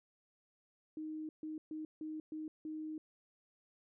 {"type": "tone bursts at uneven times", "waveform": "sine", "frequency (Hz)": 311.1, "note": "D#4", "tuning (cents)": 0, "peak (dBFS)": -40, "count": 6, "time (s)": [[0.97, 1.29], [1.43, 1.58], [1.71, 1.85], [2.01, 2.2], [2.32, 2.48], [2.65, 2.98]], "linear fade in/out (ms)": 2, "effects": []}